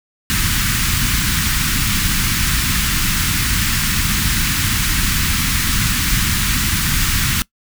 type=band-stop noise; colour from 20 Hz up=pink; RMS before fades=-17 dBFS; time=0.3-7.42 s; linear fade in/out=0 ms; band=240 to 1300 Hz; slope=24 dB/octave; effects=noise-tail reverb RT60 0.1 s tail -21 dB re dry